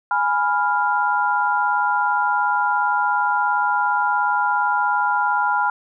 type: chord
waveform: sine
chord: F diminished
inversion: first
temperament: equal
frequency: 830.6 / 987.8 / 1396.9 Hz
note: Ab5 / Cb6 / F6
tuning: 0 / 0 / 0 cents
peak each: -21 dBFS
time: 0.11-5.7 s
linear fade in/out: 2 ms
effects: none